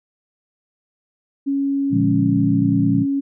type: tone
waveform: sine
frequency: 277.2 Hz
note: C#4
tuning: in tune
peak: -17 dBFS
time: 1.46-3.21 s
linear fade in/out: 20 ms
type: chord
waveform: sine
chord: Bb dominant seventh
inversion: none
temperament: equal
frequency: 116.54 / 146.83 / 174.61 / 207.7 Hz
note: Bb2 / D3 / F3 / Ab3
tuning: 0 / 0 / 0 / 0 cents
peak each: -21 / -25 / -21 / -21 dBFS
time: 1.9-3.06 s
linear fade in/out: 50 ms
effects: none